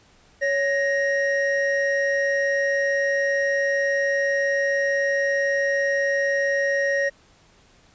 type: tone pair together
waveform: triangle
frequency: 557 / 1873.5 Hz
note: C#5 / A#6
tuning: +8 / +8 cents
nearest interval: octave + major sixth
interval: 2100 cents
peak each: -20 / -21 dBFS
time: 0.41-7.1 s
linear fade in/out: 20 ms
effects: pink hiss -56 dBFS RMS until 7.94 s + resampled to 16000 Hz